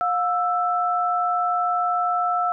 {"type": "tone pair together", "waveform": "sine", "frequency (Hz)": [713, 1323.6], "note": ["F5", "E6"], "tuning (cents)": [36, 7], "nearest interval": "major seventh", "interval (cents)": 1071, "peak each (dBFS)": -22, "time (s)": [0.01, 2.52], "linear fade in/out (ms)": 0, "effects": []}